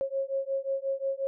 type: beating tone pair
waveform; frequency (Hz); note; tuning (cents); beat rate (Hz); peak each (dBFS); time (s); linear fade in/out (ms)
sine; 540 / 545.6; C#5 / C#5; -45 / -28; 5.6; -31; 0.01-1.27; 0
effects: none